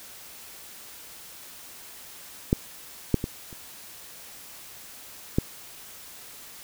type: clicks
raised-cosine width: 3 ms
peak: -6 / -6 / -15 / -30 / -7 dBFS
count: 5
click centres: 2.529 / 3.143 / 3.241 / 3.528 / 5.385 s
effects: white hiss -45 dBFS RMS until 6.63 s